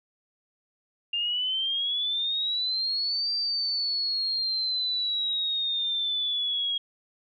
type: exponential two-way sweep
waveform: sine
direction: up then down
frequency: 2794 to 4699 to 3281 Hz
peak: -25 dBFS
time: 1.13-6.78 s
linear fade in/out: 5 ms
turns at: 3.32 s
effects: none